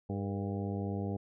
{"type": "harmonic tone with a mistuned harmonic", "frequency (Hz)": 99.8, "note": "G2", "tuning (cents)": 32, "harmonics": [1, 2, 3, 4, 5, 6, 7, 8], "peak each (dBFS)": [-36, -37, -42, -43, -44, -51, -48, -49], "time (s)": [0.09, 1.17], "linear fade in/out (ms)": 10, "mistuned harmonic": 5, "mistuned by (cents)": -57, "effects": []}